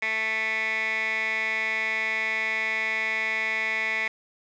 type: tone with band-pass filter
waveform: 15% pulse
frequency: 220 Hz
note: A3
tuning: in tune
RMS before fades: -27 dBFS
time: 0.02-4.08 s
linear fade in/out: 5 ms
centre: 2100 Hz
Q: 5.4
effects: resampled to 16000 Hz + 8-bit